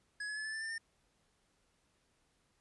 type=tone with pitch steps; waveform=square; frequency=1679 / 1700.5 / 1722.2 / 1744.2 / 1766.6 / 1789.1 / 1812 Hz; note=G#6 / G#6 / A6 / A6 / A6 / A6 / A#6; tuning=+18 / +40 / -38 / -16 / +6 / +28 / -50 cents; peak=-39 dBFS; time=0.2-0.781 s; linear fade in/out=5 ms; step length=83 ms; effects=pink hiss -75 dBFS RMS until 2.6 s + resampled to 24000 Hz